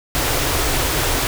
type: band-stop noise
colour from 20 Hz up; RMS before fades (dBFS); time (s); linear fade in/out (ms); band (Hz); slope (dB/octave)
pink; -19; 0.15-1.27; 0; 150 to 250; 96
effects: none